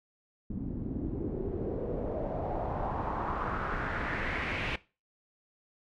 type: noise with low-pass filter sweep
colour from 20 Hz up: pink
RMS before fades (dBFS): -34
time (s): 0.5-4.76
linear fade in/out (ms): 5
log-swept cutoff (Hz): 220 to 2600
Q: 3
effects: noise-tail reverb RT60 0.3 s tail -19 dB re dry